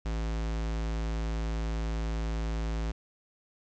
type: tone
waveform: square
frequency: 55 Hz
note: A1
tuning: in tune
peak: -30 dBFS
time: 0.05-2.92 s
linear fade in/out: 10 ms
effects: resampled to 16000 Hz + 11-bit